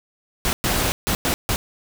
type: noise bursts at uneven times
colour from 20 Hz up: pink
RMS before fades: -21 dBFS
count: 5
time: 0.45-0.53 / 0.64-0.92 / 1.07-1.15 / 1.25-1.34 / 1.49-1.56 s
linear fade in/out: 0 ms
effects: none